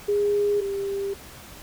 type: tone pair in turn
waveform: sine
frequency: 410 / 396 Hz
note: G#4 / G4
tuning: -22 / +18 cents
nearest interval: minor second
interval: 60 cents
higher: first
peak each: -19 / -25 dBFS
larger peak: first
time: 0.08-0.61 / 0.61-1.14 s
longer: neither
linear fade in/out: 10 ms
effects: pink hiss -44 dBFS RMS until 1.62 s